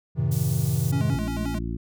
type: chord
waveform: triangle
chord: F# diminished seventh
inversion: none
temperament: just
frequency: 92.5 / 111 / 133.2 / 159.84 Hz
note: F#2 / A2 / C3 / Eb3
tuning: 0 / +16 / +31 / +47 cents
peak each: -28 / -26 / -22 / -25 dBFS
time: 0.15-1.19 s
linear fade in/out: 50 ms
type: high-pass noise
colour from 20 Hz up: pink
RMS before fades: -37 dBFS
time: 0.31-0.92 s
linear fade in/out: 10 ms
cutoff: 7000 Hz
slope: 12 dB/octave
type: tone with vibrato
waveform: square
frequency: 242.9 Hz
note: B3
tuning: 29 cents flat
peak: -29 dBFS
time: 0.92-1.59 s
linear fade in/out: 10 ms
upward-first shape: square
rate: 5.6 Hz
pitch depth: 240 cents each way
type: harmonic tone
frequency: 56.8 Hz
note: A#1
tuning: 44 cents flat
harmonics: 1 / 2 / 3 / 4 / 5 / 6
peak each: -30 / -33 / -35 / -36 / -37 / -38 dBFS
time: 1.13-1.77 s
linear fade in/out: 10 ms
effects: none